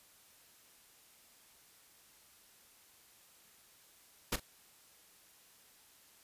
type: noise with echo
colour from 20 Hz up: pink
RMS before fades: -33 dBFS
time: 4.32-4.36 s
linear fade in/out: 5 ms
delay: 39 ms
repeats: 1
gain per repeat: -15 dB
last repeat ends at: 4.399 s
effects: white hiss -63 dBFS RMS until 6.23 s + resampled to 32000 Hz